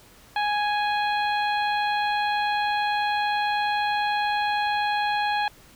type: harmonic tone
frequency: 831 Hz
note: G#5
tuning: 1 cent sharp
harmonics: 1 / 2 / 3 / 4 / 5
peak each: -23 / -29 / -33 / -35 / -37 dBFS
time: 0.36-5.48 s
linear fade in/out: 2 ms
effects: pink hiss -52 dBFS RMS until 5.75 s